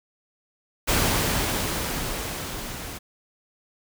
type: noise with level ramp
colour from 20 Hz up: pink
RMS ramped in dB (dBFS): -21 to -36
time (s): 0.87-2.99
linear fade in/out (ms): 20
effects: none